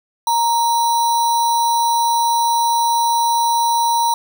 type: tone with sample-and-hold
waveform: sine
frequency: 932.3 Hz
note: A#5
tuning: in tune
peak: -13 dBFS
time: 0.27-4.14 s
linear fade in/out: 2 ms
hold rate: 4900 Hz
effects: none